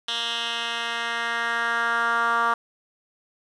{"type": "tone with band-pass filter sweep", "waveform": "10% pulse", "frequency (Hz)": 233.1, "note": "A#3", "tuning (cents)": 0, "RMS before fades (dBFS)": -25, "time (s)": [0.08, 2.54], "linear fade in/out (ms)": 5, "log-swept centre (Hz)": [3300, 1200], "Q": 2.9, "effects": ["resampled to 24000 Hz", "8-bit"]}